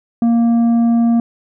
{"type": "tone with tanh clipping", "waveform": "sine", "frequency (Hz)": 233.1, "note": "A#3", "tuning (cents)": 0, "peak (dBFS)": -11, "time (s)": [0.22, 1.2], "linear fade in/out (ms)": 2, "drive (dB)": 6, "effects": []}